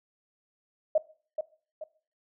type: tone with echo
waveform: sine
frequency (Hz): 622.3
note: D#5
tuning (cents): 0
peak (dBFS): -19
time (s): 0.95-0.98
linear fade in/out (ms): 5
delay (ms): 430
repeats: 2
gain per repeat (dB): -8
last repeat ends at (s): 1.84
effects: noise-tail reverb RT60 0.4 s tail -17 dB re dry